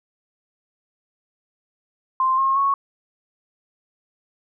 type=tone with pitch steps; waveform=sine; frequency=1046.5 / 1075.3 / 1104.9 Hz; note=C6 / C6 / C#6; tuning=0 / +47 / -6 cents; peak=-16 dBFS; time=2.2-2.74 s; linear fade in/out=2 ms; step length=180 ms; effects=none